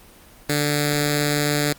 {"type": "tone with notch filter", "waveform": "5% pulse", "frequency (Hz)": 146.83, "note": "D3", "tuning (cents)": 0, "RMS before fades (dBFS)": -21, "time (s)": [0.49, 1.73], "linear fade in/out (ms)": 5, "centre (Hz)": 1000, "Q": 0.62, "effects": ["pink hiss -48 dBFS RMS until 1.78 s", "Opus 24 kbps"]}